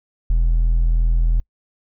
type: tone with hard clipping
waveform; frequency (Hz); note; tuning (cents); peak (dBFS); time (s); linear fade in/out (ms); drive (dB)
triangle; 41.38; E1; +7; -12; 0.3-1.4; 0; 1
effects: noise-tail reverb RT60 0.1 s tail -26 dB re dry